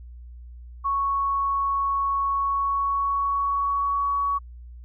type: tone with pitch glide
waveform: sine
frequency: 1108.7 to 1124.8 Hz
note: C#6 to C#6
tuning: 0 to +25 cents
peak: -21 dBFS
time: 0.84-4.39 s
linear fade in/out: 20 ms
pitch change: +25 cents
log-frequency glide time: 2.29-4.09 s
effects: added 60 Hz sine -39 dBFS peak until 4.84 s